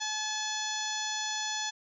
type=harmonic tone; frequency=858 Hz; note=A5; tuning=44 cents flat; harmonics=1 / 2 / 3 / 4 / 5 / 6 / 7 / 8; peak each=-38 / -38 / -46 / -37 / -41 / -43 / -38 / -42 dBFS; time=0-1.71 s; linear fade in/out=20 ms; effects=none